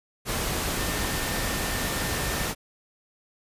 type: tone in noise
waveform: sine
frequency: 1802 Hz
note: A6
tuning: 41 cents sharp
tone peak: -37 dBFS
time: 0.75-2.48 s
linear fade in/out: 50 ms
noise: pink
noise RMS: -28 dBFS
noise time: 0.25-2.55 s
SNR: -12 dB
effects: resampled to 32000 Hz